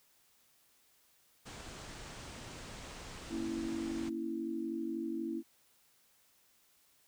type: low-pass noise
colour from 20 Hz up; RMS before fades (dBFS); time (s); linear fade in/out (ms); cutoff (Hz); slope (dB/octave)
pink; -48; 1.45-4.1; 20; 8900; 48
type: chord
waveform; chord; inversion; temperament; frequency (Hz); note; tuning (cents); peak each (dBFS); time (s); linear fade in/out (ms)
sine; A# diminished; none; equal; 233.1 / 277.2 / 329.6; A#3 / C#4 / E4; 0 / 0 / 0; -41 / -42 / -37; 3.29-5.43; 50
effects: white hiss -69 dBFS RMS until 7.07 s